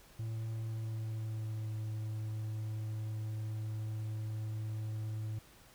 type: tone with pitch glide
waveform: triangle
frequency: 111.9 to 108.59 Hz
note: A2 to A2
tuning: +30 to -22 cents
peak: -34 dBFS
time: 0.19-5.39 s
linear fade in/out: 5 ms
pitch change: -52 cents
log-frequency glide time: 0.6-1.75 s
effects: pink hiss -60 dBFS RMS until 5.74 s